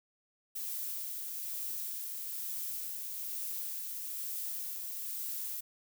violet noise with tremolo, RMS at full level -38 dBFS, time 0.55-5.61 s, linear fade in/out 10 ms, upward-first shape sine, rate 1.1 Hz, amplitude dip 25%, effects none

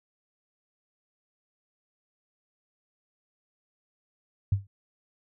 sine tone with exponential decay, 98.7 Hz, G2, 12 cents sharp, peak -17 dBFS, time 4.52-4.67 s, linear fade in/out 5 ms, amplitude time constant 31 ms, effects none

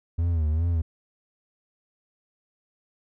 triangle tone with vibrato, 81 Hz, E2, 30 cents flat, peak -19 dBFS, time 0.18-0.82 s, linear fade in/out 10 ms, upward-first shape sine, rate 2.5 Hz, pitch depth 110 cents each way, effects none

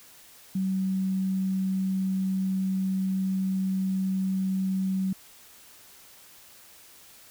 sine tone, 190 Hz, F#3, 46 cents sharp, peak -24 dBFS, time 0.55-5.13 s, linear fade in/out 5 ms, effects white hiss -52 dBFS RMS until 7.3 s

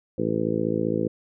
harmonic tone, 55.2 Hz, A1, 6 cents sharp, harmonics 2 / 3 / 4 / 5 / 6 / 7 / 8 / 9, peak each -34 / -30 / -29 / -33 / -28 / -31 / -30 / -30 dBFS, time 0.18-1.08 s, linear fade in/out 5 ms, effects none

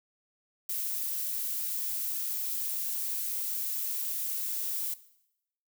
violet noise, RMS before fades -33 dBFS, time 0.69-4.94 s, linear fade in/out 5 ms, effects noise-tail reverb RT60 0.8 s tail -17 dB re dry

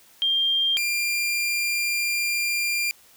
sine / sawtooth tone pair in turn, 3192 / 2391 Hz, G7 / D7, +31 / +30 cents, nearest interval perfect fourth, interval 501 cents, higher first, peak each -19 dBFS, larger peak neither, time 0.22-0.77 / 0.77-2.91 s, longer second, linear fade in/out 0 ms, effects white hiss -54 dBFS RMS until 3.16 s

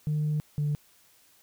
sine tone pair in turn, 151.2 / 147.49 Hz, D#3 / D3, -49 / +8 cents, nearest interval unison, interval 43 cents, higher first, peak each -23 dBFS, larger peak neither, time 0.07-0.4 / 0.58-0.75 s, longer first, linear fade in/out 0 ms, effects tanh soft clip ceiling -22 dBFS + white hiss -61 dBFS RMS until 1.42 s

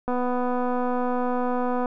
click train, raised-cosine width 1 ms, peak -14 dBFS, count 442, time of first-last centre 0.08-1.858 s, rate 248 Hz, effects none

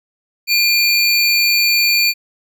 square tone pair together, 2410 / 4549 Hz, D7 / C#8, +44 / +44 cents, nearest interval major seventh, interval 1100 cents, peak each -15 dBFS, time 0.47-2.14 s, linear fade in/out 50 ms, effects none

